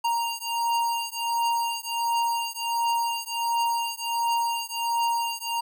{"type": "beating tone pair", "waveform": "square", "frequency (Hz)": [932.3, 933.7], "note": ["A#5", "A#5"], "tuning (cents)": [0, 3], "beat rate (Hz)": 1.4, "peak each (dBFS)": -28, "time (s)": [0.04, 5.61], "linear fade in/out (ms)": 10, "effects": []}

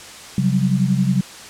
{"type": "tone cluster", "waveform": "sine", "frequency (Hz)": [134.7, 182.3, 193.4], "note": ["C#3", "F#3", "G3"], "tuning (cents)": [-49, -25, -23], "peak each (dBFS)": -19, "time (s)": [0.38, 1.21], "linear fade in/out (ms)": 2, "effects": ["white hiss -37 dBFS RMS until 1.49 s", "low-pass 8000 Hz 12 dB/octave"]}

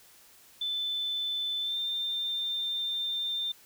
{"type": "tone with pitch glide", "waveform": "sine", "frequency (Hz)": [3520, 3594], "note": ["A7", "A7"], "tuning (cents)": [0, 36], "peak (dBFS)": -29, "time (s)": [0.61, 3.52], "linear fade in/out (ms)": 5, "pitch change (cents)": 36, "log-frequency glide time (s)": [1.61, 1.78], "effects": ["white hiss -57 dBFS RMS until 3.65 s"]}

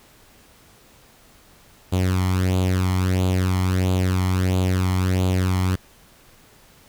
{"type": "tone with flanger", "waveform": "sawtooth", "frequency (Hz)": 92.5, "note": "F#2", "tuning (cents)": 0, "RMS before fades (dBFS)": -20, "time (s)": [1.92, 5.76], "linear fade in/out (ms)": 10, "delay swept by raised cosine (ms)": [0.27, 0.96], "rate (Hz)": 1.5, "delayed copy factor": 0.7, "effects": ["pink hiss -52 dBFS RMS until 6.88 s"]}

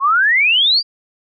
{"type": "exponential sweep", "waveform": "sine", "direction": "up", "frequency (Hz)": [1052, 4854], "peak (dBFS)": -10, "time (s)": [0, 0.83], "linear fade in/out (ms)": 50, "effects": []}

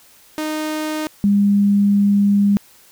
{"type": "tone pair in turn", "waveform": ["sawtooth", "sine"], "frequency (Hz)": [308.7, 202], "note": ["D#4", "G#3"], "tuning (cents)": [-14, -48], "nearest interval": "perfect fifth", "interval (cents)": 734, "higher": "first", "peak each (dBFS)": [-17, -11], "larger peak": "second", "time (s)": [[0.38, 1.07], [1.24, 2.57]], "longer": "second", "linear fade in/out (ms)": 0, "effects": ["white hiss -49 dBFS RMS until 2.91 s"]}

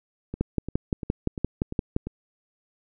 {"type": "two click trains", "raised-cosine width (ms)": 3, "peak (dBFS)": [-10, -19], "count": [10, 6], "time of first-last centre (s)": [[0.41, 1.964], [0.34, 2.07]], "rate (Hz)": [5.79, 2.89], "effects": []}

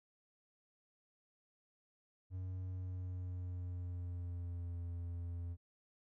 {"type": "tone with pitch glide", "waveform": "triangle", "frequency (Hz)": [92.4, 86.21], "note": ["F#2", "F2"], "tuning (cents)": [-2, -22], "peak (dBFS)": -38, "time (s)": [2.3, 5.57], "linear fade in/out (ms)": 50, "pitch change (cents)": -120, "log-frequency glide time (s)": [2.66, 4.8], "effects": []}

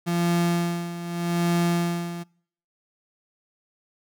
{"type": "tone with tremolo", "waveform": "35% pulse", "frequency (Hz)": 171.9, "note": "F3", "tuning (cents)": -27, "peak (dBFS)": -18, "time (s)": [0.06, 2.24], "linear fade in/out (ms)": 20, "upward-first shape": "sine", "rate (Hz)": 0.82, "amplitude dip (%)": 75, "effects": ["noise-tail reverb RT60 0.6 s tail -26 dB re dry"]}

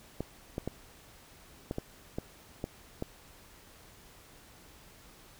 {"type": "clicks", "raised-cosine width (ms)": 2, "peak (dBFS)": -20, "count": 8, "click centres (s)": [0.206, 0.581, 0.676, 1.711, 1.784, 2.185, 2.641, 3.024], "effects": ["pink hiss -56 dBFS RMS until 5.39 s"]}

